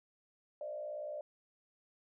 sine tone with frequency modulation, 600 Hz, D5, 37 cents sharp, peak -39 dBFS, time 0.61-1.21 s, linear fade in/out 2 ms, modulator 58.2 Hz, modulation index 0.74, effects none

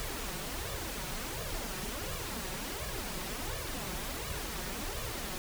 pink noise with flanger, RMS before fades -38 dBFS, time 0-5.38 s, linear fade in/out 0 ms, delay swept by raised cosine 1.7 to 5.5 ms, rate 1.4 Hz, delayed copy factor +0.7, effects none

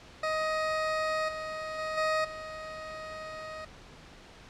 20% pulse tone with level steps, 627 Hz, D#5, 13 cents sharp, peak -23 / -30 / -27 / -21 / -34 dBFS, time 0.23-3.65 s, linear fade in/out 5 ms, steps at 1.28 / 1.78 / 1.97 / 2.24 s, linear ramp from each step 10 ms, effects pink hiss -51 dBFS RMS until 4.49 s + low-pass 5000 Hz 12 dB/octave

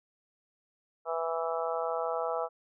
harmonic tone, 164.81 Hz, E3, in tune, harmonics 3 / 4 / 5 / 6 / 7 / 8, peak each -34 / -34 / -37 / -41 / -40 / -38 dBFS, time 1.05-2.49 s, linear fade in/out 50 ms, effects none

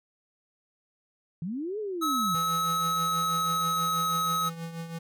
sine linear two-way sweep, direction up then down, 151.7 to 438.9 to 159.4 Hz, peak -30 dBFS, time 1.42-2.35 s, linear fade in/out 2 ms, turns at 1.79 s
square tone with pitch glide, 1289 to 1277.9 Hz, E6 to D#6, -39 to +46 cents, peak -26 dBFS, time 2.01-4.5 s, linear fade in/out 20 ms, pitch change -15 cents, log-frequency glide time 2.45-4.14 s
square tone with tremolo, 165.9 Hz, E3, 11 cents sharp, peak -33 dBFS, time 2.34-4.99 s, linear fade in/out 10 ms, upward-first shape triangle, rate 6.2 Hz, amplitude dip 65%
effects none

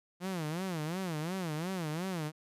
sawtooth tone with vibrato, 170.1 Hz, F3, 45 cents flat, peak -30 dBFS, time 0.2-2.32 s, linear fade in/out 50 ms, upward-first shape sine, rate 2.8 Hz, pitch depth 210 cents each way, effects resampled to 32000 Hz

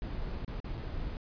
brown noise with dropouts, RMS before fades -37 dBFS, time 0.02-1.17 s, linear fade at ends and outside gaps 1 ms, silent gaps 0.448-0.478 / 0.602-0.644 / 0.772-0.776 s, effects resampled to 11025 Hz

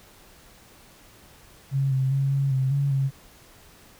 sine tone with pitch steps, 136.6 / 132.3 / 137 / 138 / 132.1 / 140.4 / 135.8 Hz, C#3 / C3 / C#3 / C#3 / C3 / C#3 / C#3, -25 / +20 / -20 / -7 / +17 / +22 / -35 cents, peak -20 dBFS, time 1.71-3.11 s, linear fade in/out 50 ms, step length 200 ms, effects pink hiss -52 dBFS RMS until 3.99 s

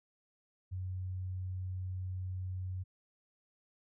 sine tone, 92.5 Hz, F#2, in tune, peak -36 dBFS, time 0.71-2.84 s, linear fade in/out 20 ms, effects none

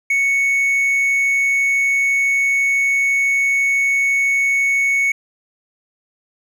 triangle tone, 2217 Hz, C#7, in tune, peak -12 dBFS, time 0.1-5.12 s, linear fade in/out 5 ms, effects none

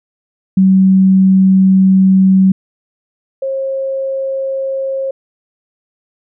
sine tone pair in turn, 190 / 537.4 Hz, F#3 / C5, +46 / +46 cents, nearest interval octave + tritone, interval 1800 cents, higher second, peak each -5 / -15 dBFS, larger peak first, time 0.57-2.52 / 3.42-5.11 s, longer first, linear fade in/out 5 ms, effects none

